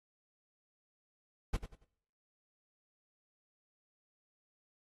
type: noise with echo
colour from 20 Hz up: brown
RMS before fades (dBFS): -31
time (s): 1.53-1.57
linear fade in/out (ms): 10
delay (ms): 93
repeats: 3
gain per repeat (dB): -11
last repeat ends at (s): 1.849
effects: noise-tail reverb RT60 0.8 s tail -26 dB re dry + AAC 32 kbps